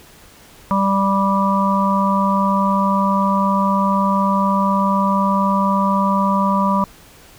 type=harmonic tone; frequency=196 Hz; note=G3; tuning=in tune; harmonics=1 / 3 / 5 / 6; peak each=-17 / -24 / -18 / -21 dBFS; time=0.71-6.84 s; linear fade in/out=0 ms; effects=pink hiss -45 dBFS RMS until 7.38 s